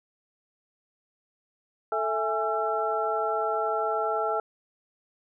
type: tone cluster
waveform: sine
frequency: 439.5 / 660 / 830 / 1346 Hz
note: A4 / E5 / G#5 / E6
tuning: -2 / +2 / -1 / +36 cents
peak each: -30 dBFS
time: 1.92-4.4 s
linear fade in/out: 2 ms
effects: none